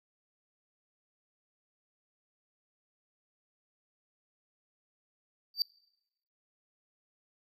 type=tone with exponential growth; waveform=triangle; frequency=4642 Hz; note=D8; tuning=21 cents flat; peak=-20 dBFS; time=5.54-5.62 s; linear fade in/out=1 ms; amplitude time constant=17 ms; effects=noise-tail reverb RT60 0.9 s tail -25 dB re dry